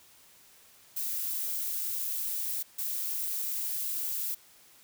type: noise bursts at uneven times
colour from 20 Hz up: violet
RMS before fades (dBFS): -33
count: 2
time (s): 0.96-2.63 / 2.78-4.35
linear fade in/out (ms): 10
effects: white hiss -58 dBFS RMS until 4.83 s